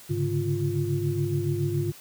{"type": "tone cluster", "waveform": "sine", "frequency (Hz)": [103.2, 138.8, 145.9, 349], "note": ["G#2", "C#3", "D3", "F4"], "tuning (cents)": [-10, 3, -11, -1], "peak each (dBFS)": -29, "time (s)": [0.09, 1.92], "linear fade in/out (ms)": 20, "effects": ["white hiss -48 dBFS RMS until 2 s", "high-pass 60 Hz 12 dB/octave"]}